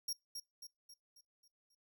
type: tone with echo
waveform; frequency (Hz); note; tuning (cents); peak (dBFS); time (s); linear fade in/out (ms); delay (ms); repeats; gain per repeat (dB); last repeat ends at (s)
sawtooth; 5588; F8; 0; -34; 0.08-0.13; 5; 270; 6; -6; 1.75
effects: noise-tail reverb RT60 0.2 s tail -24 dB re dry